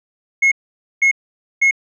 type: tone bursts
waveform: sine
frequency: 2169 Hz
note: C#7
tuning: 38 cents flat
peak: -7 dBFS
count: 3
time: 0.42-1.711 s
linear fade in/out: 10 ms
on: 97 ms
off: 500 ms
effects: tanh soft clip ceiling -9 dBFS